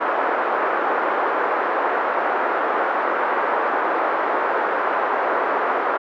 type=band-pass noise; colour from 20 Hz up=white; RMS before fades=-21 dBFS; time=0-5.98 s; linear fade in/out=20 ms; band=360 to 1400 Hz; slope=24 dB/octave; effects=none